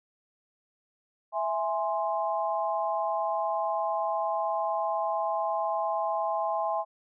sine chord, E augmented, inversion none, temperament equal, 659.3 / 830.6 / 1046.5 Hz, E5 / G#5 / B#5, 0 / 0 / 0 cents, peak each -30 / -30 / -32 dBFS, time 1.32-6.85 s, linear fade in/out 50 ms, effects none

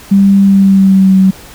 sine tone with pitch glide, 197.2 to 190.04 Hz, G3 to F#3, +11 to +47 cents, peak -3 dBFS, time 0.11-1.31 s, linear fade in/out 10 ms, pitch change -64 cents, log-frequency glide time 0.41-1.16 s, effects pink hiss -34 dBFS RMS until 1.54 s

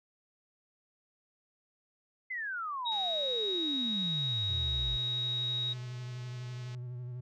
sine exponential sweep, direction down, 2093 to 49 Hz, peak -34 dBFS, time 2.3-4.97 s, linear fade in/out 10 ms
sine tone, 3796 Hz, A#7, 31 cents sharp, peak -31 dBFS, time 2.85-5.74 s, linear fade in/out 20 ms
click train, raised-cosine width 0.2 ms, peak -36 dBFS, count 824, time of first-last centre 2.92-6.748 s, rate 215 Hz
triangle tone with vibrato, 123.47 Hz, B2, in tune, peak -36 dBFS, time 4.49-7.21 s, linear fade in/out 10 ms, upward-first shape sine, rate 12 Hz, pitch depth 35 cents each way
effects none

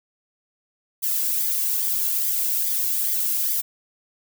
violet noise with flanger, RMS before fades -23 dBFS, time 1.02-3.62 s, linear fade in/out 20 ms, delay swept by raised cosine 0.72 to 1.65 ms, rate 2.4 Hz, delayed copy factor -0.6, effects none

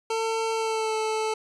25% pulse tone with pitch glide, 448.8 to 437.3 Hz, A4 to A4, +34 to -11 cents, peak -21 dBFS, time 0.1-1.34 s, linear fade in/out 5 ms, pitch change -45 cents, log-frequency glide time 0.52-0.96 s, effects resampled to 22050 Hz

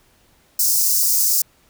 white high-pass noise, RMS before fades -17 dBFS, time 0.59-1.42 s, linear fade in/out 5 ms, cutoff 4900 Hz, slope 48 dB/octave, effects pink hiss -57 dBFS RMS until 1.69 s

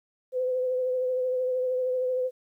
sine tone with vibrato, 508 Hz, B4, 49 cents sharp, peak -24 dBFS, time 0.32-2.31 s, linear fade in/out 50 ms, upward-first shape triangle, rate 13 Hz, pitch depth 31 cents each way, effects 11-bit

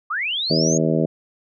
sine linear sweep, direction up, 1120 to 6740 Hz, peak -21 dBFS, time 0.1-0.78 s, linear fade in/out 10 ms
harmonic tone, 80 Hz, D#2, 49 cents sharp, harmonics 2 / 3 / 4 / 5 / 6 / 7 / 8, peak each -21 / -23 / -24 / -25 / -26 / -26 / -27 dBFS, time 0.5-1.06 s, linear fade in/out 5 ms
effects none

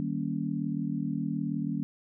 sine chord, Eb dominant seventh, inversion none, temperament just, 155.56 / 194.45 / 233.3 / 280 Hz, Eb3 / G3 / Bb3 / Db4, 0 / -14 / +2 / +18 cents, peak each -34 dBFS, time 0-1.83 s, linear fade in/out 0 ms, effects none

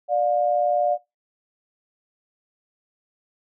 sine tone pair together, 591.8 / 712 Hz, D5 / F5, +13 / +33 cents, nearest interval minor third, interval 320 cents, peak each -21 dBFS, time 0.08-0.98 s, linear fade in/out 50 ms, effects noise-tail reverb RT60 0.2 s tail -20 dB re dry

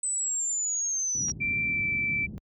sine linear sweep, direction down, 8100 to 5660 Hz, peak -26 dBFS, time 0.03-1.32 s, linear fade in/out 5 ms
white low-pass noise, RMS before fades -38 dBFS, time 1.15-2.38 s, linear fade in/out 0 ms, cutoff 250 Hz, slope 24 dB/octave
clicks, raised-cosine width 0.3 ms, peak -28 dBFS, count 2, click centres 1.285 / 1.298 s
sine tone with pitch glide, 2349 to 2329 Hz, D7 to D7, 0 to -15 cents, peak -25 dBFS, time 1.4-2.27 s, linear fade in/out 20 ms, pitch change -15 cents, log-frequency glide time 1.61-1.83 s
effects high-pass 60 Hz 12 dB/octave

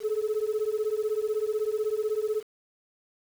sine beating tone pair, 421.6 / 437.6 Hz, G#4 / A4, +26 / -9 cents, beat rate 16 Hz, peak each -27 dBFS, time 0-2.43 s, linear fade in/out 50 ms, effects tanh soft clip ceiling -21 dBFS + 8-bit

